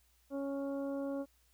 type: harmonic tone with a mistuned harmonic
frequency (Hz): 277.2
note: C#4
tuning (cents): 0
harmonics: 1 / 2 / 3 / 4 / 5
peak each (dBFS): -37 / -39 / -53 / -54 / -57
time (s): 0.3-1.26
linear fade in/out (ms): 50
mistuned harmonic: 5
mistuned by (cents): +15
effects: added 60 Hz sine -70 dBFS peak until 1.53 s + white hiss -72 dBFS RMS until 1.53 s